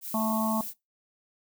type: noise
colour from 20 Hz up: violet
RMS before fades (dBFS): -37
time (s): 0.01-0.74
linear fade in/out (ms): 50
type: harmonic tone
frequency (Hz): 220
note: A3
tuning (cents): 0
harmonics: 1 / 3 / 4 / 5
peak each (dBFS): -27 / -32 / -33 / -34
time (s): 0.14-0.61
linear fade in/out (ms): 2
effects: noise-tail reverb RT60 0.2 s tail -21 dB re dry